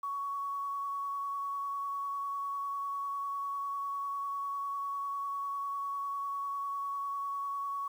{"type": "tone with vibrato", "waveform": "sine", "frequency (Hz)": 1118, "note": "C#6", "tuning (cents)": 14, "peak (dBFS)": -33, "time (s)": [0.03, 7.88], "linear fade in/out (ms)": 5, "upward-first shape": "triangle", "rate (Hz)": 10, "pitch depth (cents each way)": 14, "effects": ["10-bit"]}